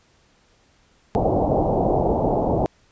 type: low-pass noise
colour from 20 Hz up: white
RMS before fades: -20 dBFS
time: 1.15-2.66 s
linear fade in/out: 0 ms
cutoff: 800 Hz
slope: 48 dB/octave
effects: pink hiss -59 dBFS RMS until 2.91 s + resampled to 16000 Hz